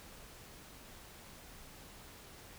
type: silence
effects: pink hiss -54 dBFS RMS until 2.58 s